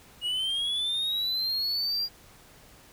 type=linear sweep; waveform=triangle; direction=up; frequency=2869 to 4808 Hz; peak=-25 dBFS; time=0.21-2.09 s; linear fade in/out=50 ms; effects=pink hiss -54 dBFS RMS until 2.92 s